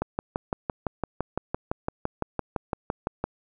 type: click train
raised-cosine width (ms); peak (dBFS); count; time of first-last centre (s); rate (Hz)
1; -12; 20; 0.02-3.24; 5.9
effects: none